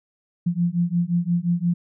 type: beating tone pair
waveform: sine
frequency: 170.5 / 176.2 Hz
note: F3 / F3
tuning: -41 / +16 cents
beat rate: 5.7 Hz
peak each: -22 dBFS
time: 0.46-1.74 s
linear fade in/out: 10 ms
effects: none